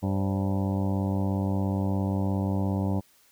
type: harmonic tone with a mistuned harmonic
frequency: 97.1 Hz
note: G2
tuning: 16 cents flat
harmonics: 1 / 2 / 3 / 4 / 5 / 6 / 7 / 8 / 9 / 10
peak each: -27 / -28 / -33 / -40 / -40 / -40 / -43 / -43 / -42 / -46 dBFS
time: 0.02-3.01 s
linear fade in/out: 20 ms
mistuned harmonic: 5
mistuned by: +110 cents
effects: white hiss -61 dBFS RMS until 3.31 s